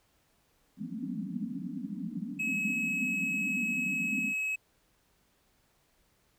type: band-pass noise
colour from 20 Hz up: pink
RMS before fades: -37 dBFS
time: 0.77-4.34 s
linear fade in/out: 50 ms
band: 170 to 280 Hz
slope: 96 dB/octave
type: tone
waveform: triangle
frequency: 2566 Hz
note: E7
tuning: 47 cents flat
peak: -28 dBFS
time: 2.39-4.56 s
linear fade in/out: 10 ms
effects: pink hiss -70 dBFS RMS until 6.38 s